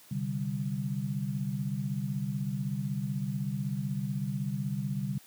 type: chord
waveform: sine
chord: C suspended second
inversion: none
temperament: equal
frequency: 130.81 / 146.83 / 196 Hz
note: C3 / D3 / G3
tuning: 0 / 0 / 0 cents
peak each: -34 dBFS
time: 0.11-5.18 s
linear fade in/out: 5 ms
effects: white hiss -56 dBFS RMS until 5.26 s + high-pass 80 Hz 12 dB/octave